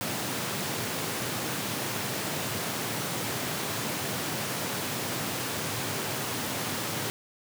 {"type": "high-pass noise", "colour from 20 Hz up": "pink", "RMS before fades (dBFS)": -32, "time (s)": [0.01, 7.1], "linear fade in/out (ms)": 0, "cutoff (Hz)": 100, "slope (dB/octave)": 48, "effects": []}